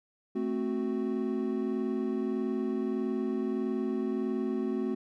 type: chord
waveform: triangle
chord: F# diminished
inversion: first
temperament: equal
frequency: 220 / 261.6 / 370 Hz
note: A3 / C4 / F#4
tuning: 0 / 0 / 0 cents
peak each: -31 dBFS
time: 0.35-4.95 s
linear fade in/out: 10 ms
effects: none